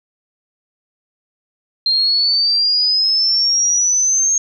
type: exponential sweep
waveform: sine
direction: up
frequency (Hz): 4165 to 6490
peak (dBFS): -12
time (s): 1.86-4.38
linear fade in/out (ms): 2
effects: none